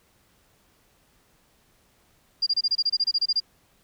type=tone bursts; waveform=sine; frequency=4806 Hz; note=D8; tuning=39 cents sharp; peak=-19 dBFS; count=14; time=2.42-3.402 s; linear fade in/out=10 ms; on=46 ms; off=26 ms; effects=pink hiss -63 dBFS RMS until 3.83 s